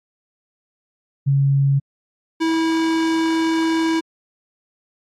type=tone pair in turn; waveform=sine / square; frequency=138.59 / 325.2 Hz; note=C#3 / E4; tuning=0 / -23 cents; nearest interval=octave + minor third; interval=1477 cents; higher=second; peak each=-13 / -17 dBFS; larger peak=first; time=1.26-1.8 / 2.4-4.01 s; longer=second; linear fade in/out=20 ms; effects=low-pass 6000 Hz 12 dB/octave + AAC 64 kbps

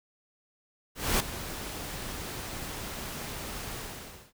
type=noise with ADSR envelope; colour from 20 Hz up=pink; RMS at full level=-24 dBFS; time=0.95-4.33 s; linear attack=250 ms; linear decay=6 ms; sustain=-14 dB; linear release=570 ms; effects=none

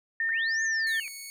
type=tone with pitch glide; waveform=sine; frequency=1816 to 1793.1 Hz; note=A#6 to A6; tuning=-46 to +32 cents; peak=-25 dBFS; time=0.2-1 s; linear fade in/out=2 ms; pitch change=-22 cents; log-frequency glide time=0.4-0.65 s
type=linear two-way sweep; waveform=sine; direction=up then down; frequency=1466 to 6645 to 2207 Hz; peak=-35 dBFS; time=0.29-1.08 s; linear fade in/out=0 ms; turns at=0.63 s
type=tone; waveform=10% pulse; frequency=2217 Hz; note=C#7; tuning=in tune; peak=-30 dBFS; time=0.87-1.3 s; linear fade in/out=0 ms
effects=none

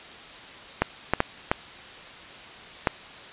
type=clicks; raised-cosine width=0.5 ms; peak=-4 dBFS; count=5; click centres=0.82 / 1.136 / 1.204 / 1.515 / 2.872 s; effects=white hiss -43 dBFS RMS until 3.32 s + resampled to 8000 Hz

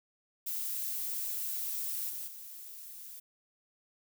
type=noise with level steps; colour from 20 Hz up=violet; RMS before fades=-36 / -40 / -47 dBFS; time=0.46-3.2 s; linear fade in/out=10 ms; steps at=2.09 / 2.27 s; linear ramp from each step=10 ms; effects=none

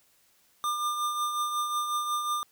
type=tone with tremolo; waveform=square; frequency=1200 Hz; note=D6; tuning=37 cents sharp; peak=-26 dBFS; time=0.64-2.43 s; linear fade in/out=0 ms; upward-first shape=triangle; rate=5.5 Hz; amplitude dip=50%; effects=white hiss -65 dBFS RMS until 2.51 s

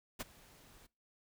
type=noise with ADSR envelope; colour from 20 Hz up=pink; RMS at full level=-38 dBFS; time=0.19-0.87 s; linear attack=19 ms; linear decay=23 ms; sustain=-23 dB; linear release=12 ms; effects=noise-tail reverb RT60 0.3 s tail -23 dB re dry

